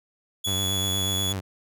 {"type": "tone", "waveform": "sawtooth", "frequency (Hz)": 3394, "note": "G#7", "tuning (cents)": 37, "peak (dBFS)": -22, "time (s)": [0.44, 1.33], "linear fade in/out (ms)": 10}
{"type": "tone with vibrato", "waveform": "sawtooth", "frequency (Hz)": 96.1, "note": "G2", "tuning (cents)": -34, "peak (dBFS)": -24, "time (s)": [0.46, 1.41], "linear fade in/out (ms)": 20, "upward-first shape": "triangle", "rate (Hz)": 8.3, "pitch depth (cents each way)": 87}
{"effects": []}